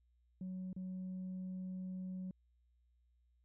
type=tone with dropouts; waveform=sine; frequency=185.4 Hz; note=F#3; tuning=4 cents sharp; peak=-39 dBFS; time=0.41-2.31 s; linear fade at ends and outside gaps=2 ms; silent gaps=0.73-0.763 s; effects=tanh soft clip ceiling -39 dBFS + added 60 Hz sine -70 dBFS peak until 3.44 s